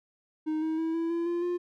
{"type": "tone with pitch steps", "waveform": "triangle", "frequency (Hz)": [311.1, 317.6, 324.3, 331.1, 338.1, 345.2, 352.4], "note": ["D#4", "D#4", "E4", "E4", "E4", "F4", "F4"], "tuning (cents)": [0, 36, -28, 8, 44, -20, 16], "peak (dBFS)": -25, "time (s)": [0.46, 1.58], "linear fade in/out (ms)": 20, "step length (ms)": 160, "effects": []}